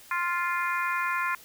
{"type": "harmonic tone", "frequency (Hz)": 349.2, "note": "F4", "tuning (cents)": 0, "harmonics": [3, 4, 5, 6, 7], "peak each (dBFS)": [-29, -31, -33, -35, -36], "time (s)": [0.11, 1.35], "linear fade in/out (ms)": 2, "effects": ["white hiss -51 dBFS RMS until 1.44 s"]}